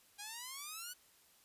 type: exponential sweep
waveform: 5% pulse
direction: up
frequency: 804 to 1505 Hz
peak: -33 dBFS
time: 0.18-0.94 s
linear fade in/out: 20 ms
effects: white hiss -67 dBFS RMS until 1.44 s + resampled to 32000 Hz